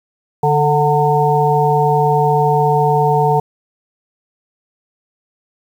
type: harmonic tone with a mistuned harmonic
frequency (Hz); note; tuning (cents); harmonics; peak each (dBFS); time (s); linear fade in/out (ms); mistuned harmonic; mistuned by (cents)
147.6; D3; +9; 1 / 3 / 5 / 6; -16 / -16 / -16 / -16; 0.43-3.4; 5; 6; +44
effects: 7-bit